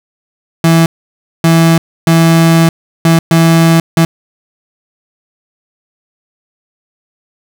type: tone bursts at uneven times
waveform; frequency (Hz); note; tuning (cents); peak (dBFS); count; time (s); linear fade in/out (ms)
35% pulse; 164.81; E3; 0; -3; 6; 0.64-0.86 / 1.44-1.78 / 2.07-2.69 / 3.05-3.19 / 3.31-3.8 / 3.97-4.05; 2
effects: none